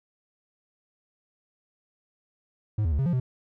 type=tone with pitch steps; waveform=triangle; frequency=106.5 / 81.3 / 71.7 / 134.8 / 174.3 / 127.2 Hz; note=G#2 / E2 / D2 / C#3 / F3 / C3; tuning=+44 / -23 / -41 / -48 / -3 / -48 cents; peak=-20 dBFS; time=2.78-3.2 s; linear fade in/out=5 ms; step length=70 ms; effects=none